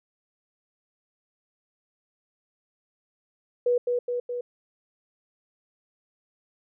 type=tone with echo; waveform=sine; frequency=487.5 Hz; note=B4; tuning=23 cents flat; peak=-19 dBFS; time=3.66-3.78 s; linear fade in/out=5 ms; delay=210 ms; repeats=3; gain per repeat=-3 dB; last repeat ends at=4.41 s; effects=none